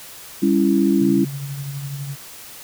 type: chord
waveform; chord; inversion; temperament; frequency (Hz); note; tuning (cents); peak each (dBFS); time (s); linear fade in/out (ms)
sine; C# diminished; second; just; 199.57 / 277.2 / 332.6; G3 / C#4 / E4; +31 / 0 / +16; -18; 0.42-1.25; 10
type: tone with tremolo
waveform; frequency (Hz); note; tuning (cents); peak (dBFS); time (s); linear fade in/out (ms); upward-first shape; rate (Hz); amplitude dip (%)
sine; 140; C#3; +18; -24; 1-2.16; 20; triangle; 12; 50
effects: white hiss -39 dBFS RMS until 2.63 s